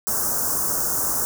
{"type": "band-stop noise", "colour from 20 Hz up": "white", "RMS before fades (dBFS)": -23, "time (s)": [0.07, 1.25], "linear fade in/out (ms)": 0, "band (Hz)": [1500, 5600], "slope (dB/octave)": 48, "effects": []}